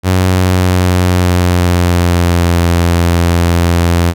sawtooth tone with pitch glide, 92.5 to 85.81 Hz, F#2 to F2, 0 to -30 cents, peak -4 dBFS, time 0.03-4.14 s, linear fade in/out 50 ms, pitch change -130 cents, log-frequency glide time 0.27-2.6 s, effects none

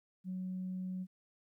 sine tone, 185 Hz, F#3, in tune, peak -36 dBFS, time 0.24-1.07 s, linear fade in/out 50 ms, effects tanh soft clip ceiling -32 dBFS + 13-bit

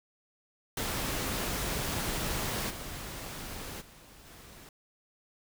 pink noise with level steps, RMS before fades -33 / -41 / -54 / -51 dBFS, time 0.77-4.69 s, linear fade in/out 2 ms, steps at 2.69 / 3.8 / 4.25 s, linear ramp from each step 20 ms, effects none

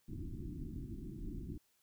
pink low-pass noise, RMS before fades -44 dBFS, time 0.08-1.58 s, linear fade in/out 5 ms, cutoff 360 Hz, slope 96 dB/octave, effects white hiss -75 dBFS RMS until 1.82 s

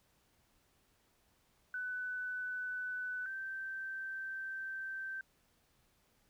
sine tone pair in turn, 1498 / 1556.5 Hz, F#6 / G6, +21 / -13 cents, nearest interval minor second, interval 66 cents, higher second, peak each -37 / -39 dBFS, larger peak first, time 1.74-3.26 / 3.26-5.21 s, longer second, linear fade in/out 2 ms, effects pink hiss -73 dBFS RMS until 6.29 s

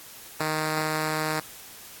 5% pulse tone, 155.56 Hz, D#3, in tune, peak -14 dBFS, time 0.4-1.4 s, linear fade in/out 5 ms, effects white hiss -45 dBFS RMS until 2 s + AAC 64 kbps

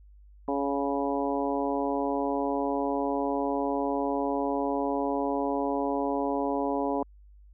harmonic tone, 140 Hz, C#3, 18 cents sharp, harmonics 2 / 3 / 4 / 5 / 6 / 7, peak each -30 / -32 / -33 / -34 / -35 / -35 dBFS, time 0.48-7.03 s, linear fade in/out 2 ms, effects added 50 Hz sine -50 dBFS peak until 7.53 s

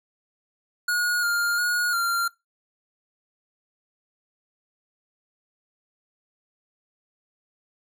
square tone with pitch steps, 1445 / 1406 / 1444 / 1384 Hz, F#6 / F6 / F#6 / F6, -41 / +11 / -43 / -16 cents, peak -22 dBFS, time 0.88-2.28 s, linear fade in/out 5 ms, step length 350 ms, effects noise-tail reverb RT60 0.2 s tail -21 dB re dry

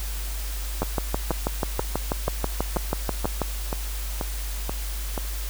two click trains, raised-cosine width 1 ms, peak -9 / -13 dBFS, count 17 / 10, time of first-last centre 0.82-3.417 / 0.83-5.178 s, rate 6.16 / 2.07 Hz, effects added 50 Hz sine -28 dBFS peak until 5.49 s + white hiss -37 dBFS RMS until 5.49 s

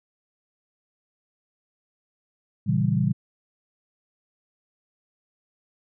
sine chord, A# diminished seventh, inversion none, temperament equal, 116.54 / 138.59 / 164.81 / 196 Hz, A#2 / C#3 / E3 / G3, 0 / 0 / 0 / 0 cents, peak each -25 dBFS, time 2.66-3.13 s, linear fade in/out 20 ms, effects none

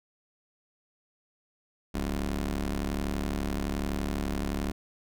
20% pulse ring-modulated tone, 71.8 Hz, D2, 39 cents flat, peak -21 dBFS, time 1.94-4.72 s, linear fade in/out 10 ms, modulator 123 Hz, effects none

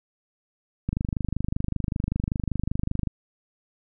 click train, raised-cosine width 5 ms, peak -13 dBFS, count 56, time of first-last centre 0.89-3.073 s, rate 25.2 Hz, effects none

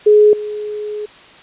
sine tone with level steps, 420.7 Hz, G#4, 22 cents sharp, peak -5 / -21 dBFS, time 0.06-1.06 s, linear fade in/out 10 ms, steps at 0.33 s, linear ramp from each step 2 ms, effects white hiss -41 dBFS RMS until 1.42 s + resampled to 8000 Hz

